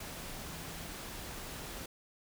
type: tone in noise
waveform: sine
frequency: 164.81 Hz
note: E3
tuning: in tune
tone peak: -52 dBFS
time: 0.44-0.9 s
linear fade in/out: 5 ms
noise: pink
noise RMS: -44 dBFS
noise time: 0-1.86 s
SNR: -11 dB
effects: none